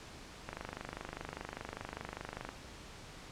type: click train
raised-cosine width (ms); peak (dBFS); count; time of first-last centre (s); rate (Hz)
0.5; -25; 51; 0.49-2.49; 25
effects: pink hiss -51 dBFS RMS until 3.31 s + low-pass 7000 Hz 12 dB/octave